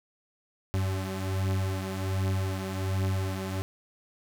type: beating tone pair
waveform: 40% pulse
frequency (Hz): 94.9 / 96.2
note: F#2 / G2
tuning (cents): +44 / -32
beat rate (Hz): 1.3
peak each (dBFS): -28 / -32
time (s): 0.74-3.62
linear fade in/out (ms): 0
effects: none